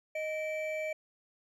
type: tone pair together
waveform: triangle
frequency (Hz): 622.3 / 2322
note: D#5 / D7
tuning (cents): 0 / -20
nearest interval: octave + major seventh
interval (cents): 2280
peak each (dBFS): -32 / -37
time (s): 0.15-0.93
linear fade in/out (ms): 5
effects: none